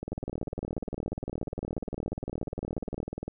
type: two click trains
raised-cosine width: 2 ms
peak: -21 / -22 dBFS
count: 66 / 50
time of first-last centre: 0.03-3.28 / 0.12-3.002 s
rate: 20 / 17 Hz
effects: none